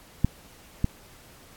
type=clicks; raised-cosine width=5 ms; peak=-7 / -9 dBFS; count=2; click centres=0.246 / 0.844 s; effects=pink hiss -52 dBFS RMS until 1.56 s + AAC 64 kbps